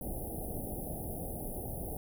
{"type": "band-stop noise", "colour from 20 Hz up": "pink", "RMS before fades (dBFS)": -39, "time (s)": [0.01, 1.97], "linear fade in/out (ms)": 2, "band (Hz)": [800, 9700], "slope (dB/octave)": 96, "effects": []}